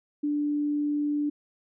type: tone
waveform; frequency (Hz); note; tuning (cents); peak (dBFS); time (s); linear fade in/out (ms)
sine; 293.7; D4; 0; -24; 0.23-1.3; 10
effects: none